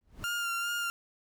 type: noise with exponential growth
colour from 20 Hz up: brown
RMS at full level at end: -37 dBFS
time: 0.01-0.24 s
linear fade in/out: 0 ms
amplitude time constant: 48 ms
type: tone with vibrato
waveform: 30% pulse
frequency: 1396.9 Hz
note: F6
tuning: in tune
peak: -28 dBFS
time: 0.24-0.9 s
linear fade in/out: 0 ms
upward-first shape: sine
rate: 2.5 Hz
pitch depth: 24 cents each way
effects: none